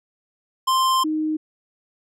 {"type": "tone pair in turn", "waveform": ["square", "sine"], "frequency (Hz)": [1047, 310.4], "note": ["C6", "D#4"], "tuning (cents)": [1, -4], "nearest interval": "octave + major sixth", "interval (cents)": 2105, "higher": "first", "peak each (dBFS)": [-17, -20], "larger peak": "first", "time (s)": [[0.67, 1.04], [1.04, 1.37]], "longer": "first", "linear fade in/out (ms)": 10, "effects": ["low-pass 12000 Hz 12 dB/octave"]}